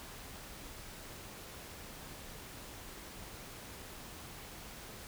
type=silence; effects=pink hiss -49 dBFS RMS until 5.07 s